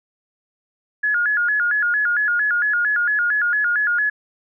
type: tone with vibrato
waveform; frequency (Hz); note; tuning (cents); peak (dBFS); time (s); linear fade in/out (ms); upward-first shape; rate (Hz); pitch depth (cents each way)
sine; 1557; G6; -12; -16; 1.03-4.1; 10; square; 4.4; 150
effects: none